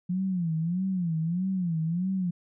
sine tone with vibrato, 174.61 Hz, F3, in tune, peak -25 dBFS, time 0.09-2.31 s, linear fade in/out 10 ms, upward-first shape sine, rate 1.6 Hz, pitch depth 160 cents each way, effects none

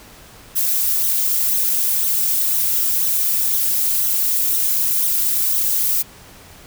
violet noise with flanger, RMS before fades -18 dBFS, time 0.55-6.03 s, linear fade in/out 20 ms, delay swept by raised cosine 0.4 to 4.2 ms, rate 2 Hz, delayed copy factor -0.7, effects pink hiss -43 dBFS RMS until 6.66 s

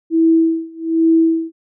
sine tone with tremolo, 326.6 Hz, E4, 16 cents flat, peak -8 dBFS, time 0.1-1.52 s, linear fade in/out 50 ms, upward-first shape sine, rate 1.2 Hz, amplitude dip 95%, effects none

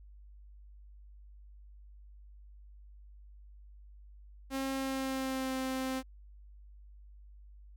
sawtooth tone with pitch glide, 268.5 to 261.8 Hz, C4 to C4, +45 to +1 cents, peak -29 dBFS, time 4.5-6.03 s, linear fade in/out 50 ms, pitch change -44 cents, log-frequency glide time 4.74-5.55 s, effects added 50 Hz sine -51 dBFS peak until 7.76 s

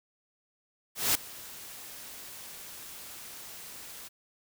white noise with ADSR envelope, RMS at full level -24 dBFS, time 0.95-4.09 s, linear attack 200 ms, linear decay 5 ms, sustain -21 dB, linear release 21 ms, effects none

